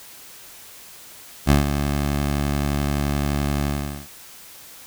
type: tone with ADSR envelope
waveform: 15% pulse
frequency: 71.6 Hz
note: D2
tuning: 43 cents flat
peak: -5 dBFS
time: 1.46-4.08 s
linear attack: 41 ms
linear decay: 140 ms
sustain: -9 dB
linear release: 430 ms
effects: white hiss -43 dBFS RMS until 4.86 s